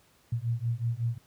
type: beating tone pair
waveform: sine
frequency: 114.5 / 119.9 Hz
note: A#2 / A#2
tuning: -31 / +49 cents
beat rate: 5.4 Hz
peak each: -30 dBFS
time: 0.32-1.18 s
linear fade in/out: 5 ms
effects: pink hiss -63 dBFS RMS until 1.26 s + high-pass 60 Hz 12 dB/octave